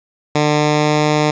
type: tone with pitch glide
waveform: 10% pulse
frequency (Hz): 149.6 to 150.9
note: D3 to D3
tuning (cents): +32 to +47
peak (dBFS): -4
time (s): 0.35-1.31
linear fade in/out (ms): 5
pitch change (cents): +15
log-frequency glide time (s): 0.49-1.03
effects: resampled to 16000 Hz + 7-bit